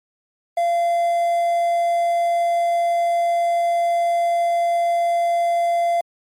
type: tone with quantisation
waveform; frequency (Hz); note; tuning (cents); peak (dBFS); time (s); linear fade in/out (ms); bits
triangle; 687; F5; -29; -14; 0.57-6.01; 5; 7
effects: MP3 64 kbps